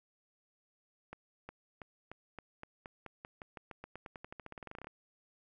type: accelerating click train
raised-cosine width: 0.5 ms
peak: -30 dBFS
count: 30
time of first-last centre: 1.13-4.87 s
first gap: 360 ms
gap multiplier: 0.91
effects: none